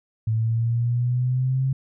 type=exponential sweep; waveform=sine; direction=up; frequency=110 to 134.2 Hz; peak=-19 dBFS; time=0.27-1.73 s; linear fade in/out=5 ms; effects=none